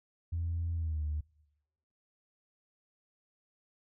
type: tone with pitch glide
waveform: sine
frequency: 84.2 to 75.45 Hz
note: E2 to D2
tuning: +37 to +47 cents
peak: -30 dBFS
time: 0.32-1.21 s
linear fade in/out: 10 ms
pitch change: -190 cents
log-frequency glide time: 0.74-1.03 s
effects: noise-tail reverb RT60 1.0 s tail -26 dB re dry + tanh soft clip ceiling -27 dBFS